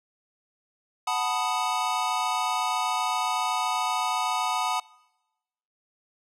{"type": "chord", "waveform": "square", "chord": "B dominant seventh", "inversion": "second", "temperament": "equal", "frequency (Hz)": [740, 880, 987.8, 1244.5], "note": ["F#5", "A5", "B5", "D#6"], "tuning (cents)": [0, 0, 0, 0], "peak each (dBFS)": -31, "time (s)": [1.07, 4.8], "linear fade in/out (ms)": 5, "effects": ["noise-tail reverb RT60 1.0 s tail -23 dB re dry", "low-pass 10000 Hz 12 dB/octave"]}